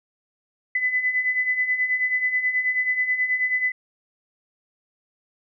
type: beating tone pair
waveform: sine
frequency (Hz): 2000 / 2009.3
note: B6 / B6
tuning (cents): +21 / +29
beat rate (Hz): 9.3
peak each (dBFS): -27 / -21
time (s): 0.75-3.72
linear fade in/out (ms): 5
effects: none